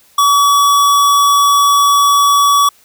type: tone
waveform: square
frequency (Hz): 1138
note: C#6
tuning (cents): +45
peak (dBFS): -8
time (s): 0.18-2.69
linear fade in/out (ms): 5
effects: white hiss -49 dBFS RMS until 2.84 s